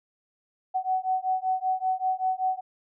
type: beating tone pair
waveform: sine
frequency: 747 / 752.2 Hz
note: F#5 / F#5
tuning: +16 / +28 cents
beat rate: 5.2 Hz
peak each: -27 dBFS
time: 0.74-2.61 s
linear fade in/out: 20 ms
effects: none